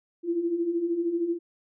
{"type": "beating tone pair", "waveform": "sine", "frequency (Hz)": [329.6, 342.6], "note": ["E4", "F4"], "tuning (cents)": [0, -33], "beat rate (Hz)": 13, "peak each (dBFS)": [-32, -25], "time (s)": [0.23, 1.39], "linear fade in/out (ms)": 50, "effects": []}